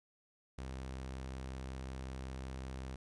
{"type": "tone", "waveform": "sawtooth", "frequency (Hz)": 65.41, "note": "C2", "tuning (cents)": 0, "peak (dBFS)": -38, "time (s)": [0.58, 2.96], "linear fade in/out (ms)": 5, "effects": ["resampled to 22050 Hz", "13-bit"]}